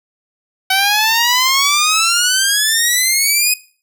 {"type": "exponential sweep", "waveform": "10% pulse", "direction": "up", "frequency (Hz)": [755, 2521], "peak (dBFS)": -3, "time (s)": [0.7, 3.54], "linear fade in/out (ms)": 5, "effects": ["noise-tail reverb RT60 0.4 s tail -18 dB re dry"]}